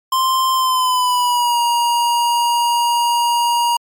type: tone with pitch glide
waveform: square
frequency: 1046.5 to 948.6 Hz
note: C6 to A#5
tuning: 0 to +30 cents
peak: -14 dBFS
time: 0.12-3.77 s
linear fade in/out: 5 ms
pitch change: -170 cents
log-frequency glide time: 0.54-1.59 s
effects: MP3 96 kbps